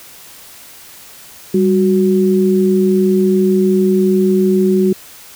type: tone pair together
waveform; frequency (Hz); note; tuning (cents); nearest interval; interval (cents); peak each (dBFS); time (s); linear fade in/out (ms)
sine; 196 / 369.5; G3 / F#4; 0 / -2; major seventh; 1098; -12; 1.54-4.93; 5
effects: white hiss -38 dBFS RMS until 5.35 s